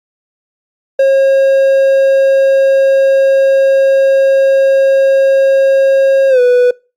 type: tone with pitch glide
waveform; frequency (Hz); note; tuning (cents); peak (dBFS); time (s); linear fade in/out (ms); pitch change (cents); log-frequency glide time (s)
triangle; 541 to 493.2; C#5 to B4; -42 to -2; -3; 0.99-6.71; 5; -160; 6.29-6.4
effects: noise-tail reverb RT60 0.3 s tail -24 dB re dry + Opus 48 kbps